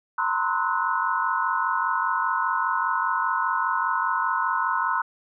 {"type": "tone cluster", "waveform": "sine", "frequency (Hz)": [921, 1015, 1060, 1291, 1474], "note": ["A#5", "B5", "C6", "E6", "F#6"], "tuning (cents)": [-21, 47, 22, -37, -7], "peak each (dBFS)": -28, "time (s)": [0.18, 5.02], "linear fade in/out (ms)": 5, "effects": []}